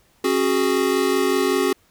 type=chord; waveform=square; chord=C# suspended fourth; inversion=none; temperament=equal with one note detuned; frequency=271.5 / 370 / 415.3 Hz; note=C#4 / F#4 / G#4; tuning=-36 / 0 / 0 cents; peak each=-24 / -21 / -23 dBFS; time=0.24-1.73 s; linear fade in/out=5 ms; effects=pink hiss -59 dBFS RMS until 1.9 s